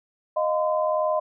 sine tone cluster, 620 / 702 / 1024 Hz, D#5 / F5 / C6, -6 / +9 / -38 cents, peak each -22 / -29 / -27 dBFS, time 0.36-1.2 s, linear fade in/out 10 ms, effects none

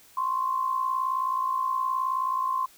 sine tone pair together, 1041 / 1100 Hz, C6 / C#6, -9 / -14 cents, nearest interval minor second, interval 95 cents, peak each -25 / -31 dBFS, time 0.17-2.66 s, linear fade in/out 5 ms, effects white hiss -55 dBFS RMS until 2.77 s

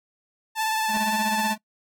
sawtooth tone with vibrato, 878 Hz, A5, 4 cents flat, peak -19 dBFS, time 0.55-1.56 s, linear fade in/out 50 ms, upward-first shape triangle, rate 18 Hz, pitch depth 30 cents each way
square tone with tremolo, 213.9 Hz, A3, 49 cents flat, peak -26 dBFS, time 0.88-1.58 s, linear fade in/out 50 ms, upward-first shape sine, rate 16 Hz, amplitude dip 70%
clicks, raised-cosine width 1 ms, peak -26 dBFS, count 2, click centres 0.964 / 0.971 s
effects noise-tail reverb RT60 0.1 s tail -22 dB re dry

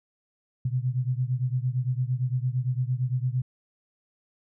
sine beating tone pair, 123.47 / 132.27 Hz, B2 / C3, 0 / +19 cents, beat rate 8.8 Hz, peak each -26 / -28 dBFS, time 0.65-3.42 s, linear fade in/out 5 ms, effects none

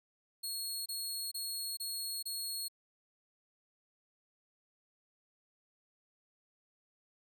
20% pulse tone bursts, 4317 Hz, C#8, 47 cents flat, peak -31 dBFS, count 5, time 0.43-2.684 s, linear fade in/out 10 ms, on 430 ms, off 26 ms, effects none

